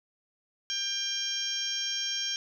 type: harmonic tone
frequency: 796 Hz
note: G5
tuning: 26 cents sharp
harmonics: 2 / 3 / 4 / 5 / 6 / 7 / 8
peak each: -42 / -43 / -33 / -44 / -44 / -33 / -40 dBFS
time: 0.7-2.36 s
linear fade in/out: 0 ms
effects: 10-bit